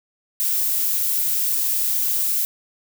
violet noise, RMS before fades -21 dBFS, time 0.4-2.45 s, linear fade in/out 0 ms, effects none

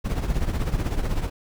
brown noise with tremolo, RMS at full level -21 dBFS, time 0.04-1.3 s, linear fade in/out 20 ms, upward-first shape triangle, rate 16 Hz, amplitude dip 75%, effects none

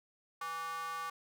square tone with high-pass filter, 164.81 Hz, E3, in tune, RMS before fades -40 dBFS, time 0.41-1.1 s, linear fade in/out 5 ms, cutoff 1100 Hz, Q 5.4, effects none

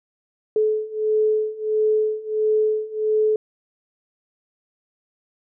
sine beating tone pair, 430 / 431.5 Hz, A4 / A4, -40 / -34 cents, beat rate 1.5 Hz, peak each -22 / -20 dBFS, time 0.56-3.36 s, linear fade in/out 2 ms, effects none

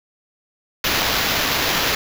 blue noise with sample-and-hold, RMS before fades -20 dBFS, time 0.84-1.95 s, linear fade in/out 2 ms, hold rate 8820 Hz, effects none

